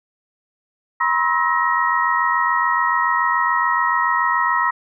sine tone cluster, 969 / 1056 / 1297 / 1888 Hz, B5 / C6 / E6 / A#6, -33 / +16 / -28 / +22 cents, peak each -21 dBFS, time 1-4.71 s, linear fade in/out 10 ms, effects none

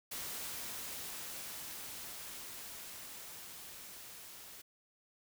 white noise with level ramp, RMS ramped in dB -42 to -52 dBFS, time 0.11-4.62 s, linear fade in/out 10 ms, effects none

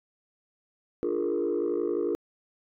sine chord, Bb dominant seventh, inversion first, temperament equal with one note detuned, 297.1 / 349.2 / 415.3 / 466.2 Hz, D4 / F4 / Ab4 / Bb4, +20 / 0 / 0 / 0 cents, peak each -32 / -28 / -29 / -30 dBFS, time 1.03-2.15 s, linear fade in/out 0 ms, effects tanh soft clip ceiling -20 dBFS

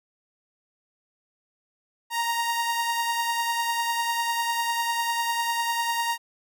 sawtooth beating tone pair, 932.3 / 942.3 Hz, A#5 / A#5, 0 / +18 cents, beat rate 10 Hz, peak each -21 / -29 dBFS, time 2.1-6.18 s, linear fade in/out 50 ms, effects none

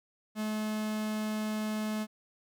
45% pulse tone, 214.9 Hz, A3, 41 cents flat, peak -31 dBFS, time 0.35-2.07 s, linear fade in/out 50 ms, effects none

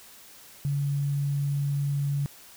sine tone with sample-and-hold, 141.7 Hz, C#3, 38 cents sharp, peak -24 dBFS, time 0.65-2.26 s, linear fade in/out 0 ms, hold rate 11025 Hz, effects white hiss -50 dBFS RMS until 2.56 s

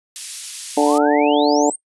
white high-pass noise, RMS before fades -29 dBFS, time 0.16-0.98 s, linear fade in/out 0 ms, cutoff 3100 Hz, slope 12 dB/octave
harmonic tone, 146.83 Hz, D3, in tune, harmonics 2 / 3 / 4 / 5 / 6, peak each -16 / -18 / -19 / -20 / -21 dBFS, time 0.77-1.7 s, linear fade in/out 5 ms
sine exponential sweep, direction up, 784 to 8900 Hz, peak -25 dBFS, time 0.79-1.76 s, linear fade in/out 5 ms
effects noise-tail reverb RT60 0.1 s tail -21 dB re dry + resampled to 24000 Hz

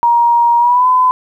sine tone with pitch glide, 944 to 1011.8 Hz, A#5 to B5, +22 to +42 cents, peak -7 dBFS, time 0.03-1.11 s, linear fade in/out 0 ms, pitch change +120 cents, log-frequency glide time 0.58-0.87 s, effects 8-bit

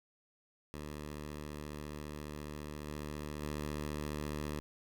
10% pulse tone with level steps, 74.6 Hz, D2, 28 cents sharp, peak -34 / -32 / -29 dBFS, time 0.74-4.6 s, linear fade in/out 0 ms, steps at 2.87 / 3.42 s, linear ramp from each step 5 ms, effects none

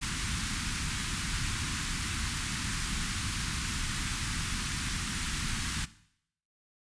pink band-stop noise, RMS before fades -33 dBFS, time 0.01-5.86 s, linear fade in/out 20 ms, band 250 to 1200 Hz, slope 24 dB/octave, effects noise-tail reverb RT60 0.7 s tail -17 dB re dry + resampled to 22050 Hz

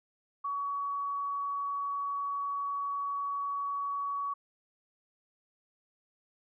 sine tone, 1128 Hz, C#6, 30 cents sharp, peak -31 dBFS, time 0.44-4.34 s, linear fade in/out 10 ms, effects none

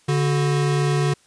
square tone pair together, 144.52 / 370 Hz, D3 / F#4, -27 / 0 cents, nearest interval octave + major third, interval 1627 cents, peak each -19 / -26 dBFS, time 0.08-1.14 s, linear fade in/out 10 ms, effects white hiss -57 dBFS RMS until 1.26 s + resampled to 22050 Hz

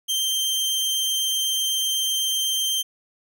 sawtooth tone, 3146 Hz, G7, 6 cents sharp, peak -18 dBFS, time 0.08-2.83 s, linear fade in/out 20 ms, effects none

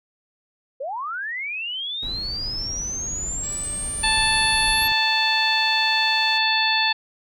sine linear sweep, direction up, 496.9 to 11410 Hz, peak -26 dBFS, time 0.8-4.88 s, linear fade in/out 10 ms
brown noise, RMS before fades -34 dBFS, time 2.02-4.93 s, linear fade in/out 10 ms
5% pulse tone, 587.3 Hz, D5, in tune, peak -29 dBFS, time 3.43-6.38 s, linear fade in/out 5 ms
harmonic tone, 880 Hz, A5, in tune, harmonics 1 / 2 / 3 / 4 / 5, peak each -24 / -24 / -24 / -24 / -24 dBFS, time 4.03-6.93 s, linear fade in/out 10 ms
effects none

